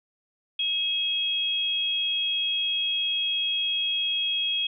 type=tone pair together; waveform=sine; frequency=2564 / 3281 Hz; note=E7 / G#7; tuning=-49 / -22 cents; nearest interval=major third; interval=427 cents; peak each=-32 / -24 dBFS; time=0.59-4.67 s; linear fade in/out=5 ms; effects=none